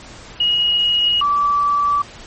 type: tone pair in turn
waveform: sine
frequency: 2889 / 1157.1 Hz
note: F#7 / D6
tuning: -42 / -26 cents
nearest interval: octave + major third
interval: 1584 cents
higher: first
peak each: -13 dBFS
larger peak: neither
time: 0.4-1.21 / 1.21-2.02 s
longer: neither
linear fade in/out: 5 ms
effects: pink hiss -38 dBFS RMS until 2.26 s + MP3 32 kbps